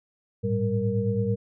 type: tone cluster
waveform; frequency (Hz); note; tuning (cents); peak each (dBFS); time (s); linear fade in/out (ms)
sine; 104.4 / 113.5 / 195.9 / 466.5; G#2 / A#2 / G3 / A#4; +10 / -46 / -1 / +1; -28; 0.43-1.36; 20
effects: none